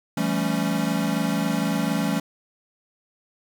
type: chord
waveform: square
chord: A dominant seventh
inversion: second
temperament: equal with one note detuned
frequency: 169.06 / 196 / 220 / 277.2 Hz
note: E3 / G3 / A3 / C#4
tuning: +44 / 0 / 0 / 0 cents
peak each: -28 dBFS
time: 0.17-2.2 s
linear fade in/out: 5 ms
effects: 9-bit